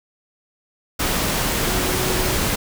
sine tone in noise, 370 Hz, F#4, in tune, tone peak -28 dBFS, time 1.67-2.37 s, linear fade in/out 10 ms, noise pink, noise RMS -21 dBFS, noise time 0.99-2.56 s, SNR -10 dB, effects none

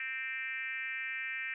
sine tone with frequency modulation, 2093 Hz, C7, in tune, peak -35 dBFS, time 0-1.54 s, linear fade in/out 2 ms, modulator 260 Hz, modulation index 1.8, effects none

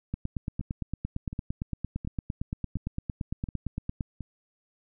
two click trains, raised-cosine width 5 ms, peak -18 / -24 dBFS, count 35 / 6, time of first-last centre 0.14-4.008 / 0.61-4.207 s, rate 8.79 / 1.39 Hz, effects none

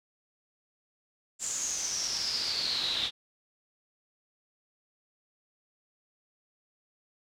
brown noise with band-pass filter sweep, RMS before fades -32 dBFS, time 1.39-3.11 s, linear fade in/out 50 ms, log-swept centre 7400 to 3600 Hz, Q 9.2, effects none

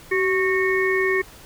harmonic tone with a mistuned harmonic, 367.1 Hz, F#4, 14 cents flat, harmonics 1 / 3 / 5 / 6, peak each -20 / -30 / -23 / -26 dBFS, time 0.11-1.22 s, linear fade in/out 10 ms, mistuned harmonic 1, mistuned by +64 cents, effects pink hiss -45 dBFS RMS until 1.45 s

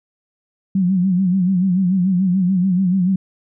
sine tone with vibrato, 185 Hz, F#3, in tune, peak -13 dBFS, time 0.75-3.16 s, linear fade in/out 5 ms, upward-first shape sine, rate 6.9 Hz, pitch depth 92 cents each way, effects none

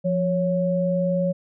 sine tone pair together, 175.18 / 554.4 Hz, F3 / C#5, +6 / 0 cents, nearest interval octave + minor sixth, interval 1994 cents, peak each -22 dBFS, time 0.04-1.33 s, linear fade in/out 20 ms, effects none

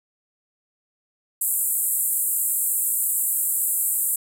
white band-pass noise, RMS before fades -23 dBFS, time 1.41-4.16 s, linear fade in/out 5 ms, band 7600 to 15000 Hz, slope 96 dB/octave, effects none

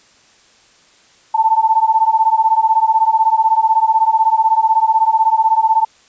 sine beating tone pair, 879 / 895 Hz, A5 / A5, -2 / +29 cents, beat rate 16 Hz, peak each -13 dBFS, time 1.34-5.85 s, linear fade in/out 10 ms, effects white hiss -50 dBFS RMS until 6.08 s + resampled to 16000 Hz

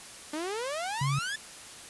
sawtooth exponential sweep, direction up, 293.7 to 1774 Hz, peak -28 dBFS, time 0.33-1.36 s, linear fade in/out 5 ms
sine tone, 138.59 Hz, C#3, in tune, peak -26 dBFS, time 1.01-1.19 s, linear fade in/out 5 ms
effects white hiss -46 dBFS RMS until 1.89 s + resampled to 24000 Hz

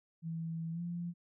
sine tone with pitch glide, 164 to 172.75 Hz, E3 to F3, -9 to -19 cents, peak -36 dBFS, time 0.22-1.14 s, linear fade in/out 50 ms, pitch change +90 cents, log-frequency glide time 0.72-0.81 s, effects none

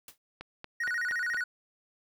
white noise with exponential decay, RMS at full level -43 dBFS, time 0.08-0.18 s, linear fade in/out 2 ms, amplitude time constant 21 ms
click train, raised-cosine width 0.3 ms, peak -25 dBFS, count 5, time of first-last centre 0.41-1.345 s, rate 4.28 Hz
triangle tone with vibrato, 1661.2 Hz, G#6, in tune, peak -27 dBFS, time 0.8-1.44 s, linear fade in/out 5 ms, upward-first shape square, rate 14 Hz, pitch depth 210 cents each way
effects none

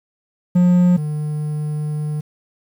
triangle tone pair in turn, 178.3 / 150.84 Hz, F3 / D3, +36 / +47 cents, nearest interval minor third, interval 289 cents, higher first, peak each -8 / -18 dBFS, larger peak first, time 0.55-0.97 / 0.97-2.21 s, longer second, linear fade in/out 10 ms, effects 8-bit

